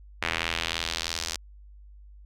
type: tone with band-pass filter sweep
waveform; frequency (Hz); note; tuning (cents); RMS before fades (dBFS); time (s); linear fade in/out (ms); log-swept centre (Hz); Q
sawtooth; 83.1; E2; +15; -31; 0.22-1.36; 0; 2200 to 5700; 1.6
effects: added 50 Hz sine -46 dBFS peak until 2.25 s